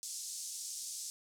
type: band-pass noise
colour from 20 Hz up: pink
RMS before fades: -43 dBFS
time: 0.03-1.1 s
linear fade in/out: 0 ms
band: 5500 to 9400 Hz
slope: 24 dB/octave
effects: none